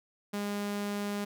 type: tone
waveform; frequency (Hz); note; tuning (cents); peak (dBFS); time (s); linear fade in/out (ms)
sawtooth; 204.2; G#3; -29; -28; 0.33-1.25; 10
effects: none